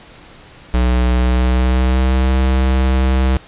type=tone with pitch glide; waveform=square; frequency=61.74 to 65.07 Hz; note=B1 to C2; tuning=0 to -9 cents; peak=-12 dBFS; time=0.74-3.37 s; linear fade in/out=0 ms; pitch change=+91 cents; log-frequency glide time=1.14-2.34 s; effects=pink hiss -41 dBFS RMS until 3.47 s + resampled to 8000 Hz